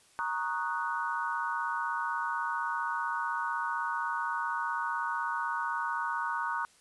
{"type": "chord", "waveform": "sine", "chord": "D# minor seventh", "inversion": "second", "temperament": "equal", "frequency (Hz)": [932.3, 1108.7, 1244.5, 1480], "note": ["A#5", "C#6", "D#6", "F#6"], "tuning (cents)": [0, 0, 0, 0], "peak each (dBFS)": [-34, -37, -37, -35], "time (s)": [0.19, 6.65], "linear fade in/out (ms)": 0, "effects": ["white hiss -62 dBFS RMS until 6.8 s", "resampled to 24000 Hz"]}